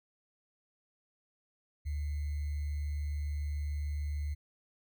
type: tone with sample-and-hold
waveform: sine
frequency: 73.42 Hz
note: D2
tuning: in tune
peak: -32 dBFS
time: 1.85-4.35 s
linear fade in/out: 20 ms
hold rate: 2100 Hz
effects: none